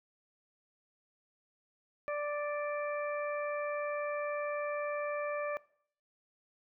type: harmonic tone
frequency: 587.3 Hz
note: D5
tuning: in tune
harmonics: 1 / 2 / 3 / 4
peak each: -34 / -40 / -44 / -46 dBFS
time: 2.08-5.57 s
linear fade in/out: 0 ms
effects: noise-tail reverb RT60 0.6 s tail -21 dB re dry